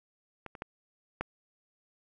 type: clicks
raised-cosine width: 0.5 ms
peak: -26 / -30 / -21 / -17 dBFS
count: 4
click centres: 0.463 / 0.552 / 0.621 / 1.21 s
effects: none